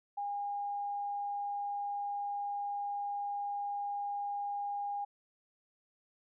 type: tone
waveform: sine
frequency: 812 Hz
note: G#5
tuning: 39 cents flat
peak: -34 dBFS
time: 0.17-5.05 s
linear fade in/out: 10 ms
effects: none